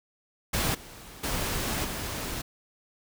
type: noise with level steps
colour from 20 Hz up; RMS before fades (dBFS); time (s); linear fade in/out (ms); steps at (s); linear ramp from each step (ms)
pink; -27 / -46 / -30 / -34; 0.53-2.42; 10; 0.74 / 1.23 / 1.84; 10
effects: none